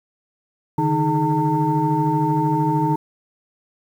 sine tone cluster, 141.9 / 155 / 311.4 / 421.4 / 900 Hz, C#3 / D#3 / D#4 / G#4 / A5, +41 / -6 / +2 / +25 / +39 cents, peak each -25 / -21 / -21 / -28 / -20 dBFS, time 0.78-2.96 s, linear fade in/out 5 ms, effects tanh soft clip ceiling -8 dBFS + 8-bit

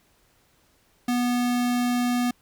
square tone, 244.5 Hz, B3, 17 cents flat, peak -22 dBFS, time 1.08-2.31 s, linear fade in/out 5 ms, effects pink hiss -63 dBFS RMS until 2.41 s

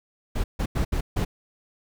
brown noise bursts at uneven times, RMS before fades -24 dBFS, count 5, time 0.35-0.44 / 0.59-0.66 / 0.75-0.85 / 0.92-1.01 / 1.16-1.25 s, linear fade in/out 10 ms, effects none

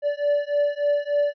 triangle beating tone pair, 579 / 582.4 Hz, D5 / D5, -25 / -15 cents, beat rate 3.4 Hz, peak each -21 dBFS, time 0.02-1.34 s, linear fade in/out 50 ms, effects resampled to 11025 Hz

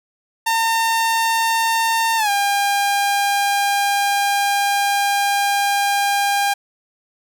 sawtooth tone with pitch glide, 908 to 804.3 Hz, A#5 to G5, -46 to +44 cents, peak -12 dBFS, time 0.46-6.54 s, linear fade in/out 10 ms, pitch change -210 cents, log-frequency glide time 2.17-2.3 s, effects none

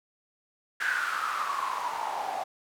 white noise with band-pass filter sweep, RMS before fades -31 dBFS, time 0.8-2.44 s, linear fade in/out 10 ms, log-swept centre 1600 to 730 Hz, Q 8, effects none

